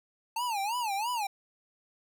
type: tone with vibrato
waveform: square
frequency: 880 Hz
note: A5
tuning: in tune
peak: -30 dBFS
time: 0.36-1.27 s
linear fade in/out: 5 ms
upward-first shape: sine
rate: 3 Hz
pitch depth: 210 cents each way
effects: none